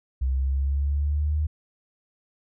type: linear sweep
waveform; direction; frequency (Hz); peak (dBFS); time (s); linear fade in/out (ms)
sine; up; 64.5 to 76.8; -21; 0.21-1.47; 10
effects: none